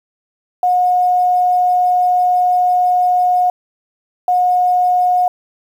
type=tone bursts at uneven times; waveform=sine; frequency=723 Hz; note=F#5; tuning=40 cents flat; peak=-10 dBFS; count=2; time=0.63-3.5 / 4.28-5.28 s; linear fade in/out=2 ms; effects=7-bit